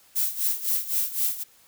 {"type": "noise with tremolo", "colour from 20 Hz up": "violet", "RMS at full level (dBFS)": -23, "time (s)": [0.15, 1.44], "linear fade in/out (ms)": 20, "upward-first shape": "sine", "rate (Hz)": 3.9, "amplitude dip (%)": 80, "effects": ["white hiss -57 dBFS RMS until 1.67 s"]}